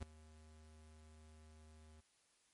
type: tone with ADSR envelope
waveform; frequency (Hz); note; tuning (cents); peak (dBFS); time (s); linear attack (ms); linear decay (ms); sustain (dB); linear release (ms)
square; 77.7; D#2; -2; -40; 0-2.01; 26; 7; -20; 12
effects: white hiss -75 dBFS RMS until 2.53 s + MP3 48 kbps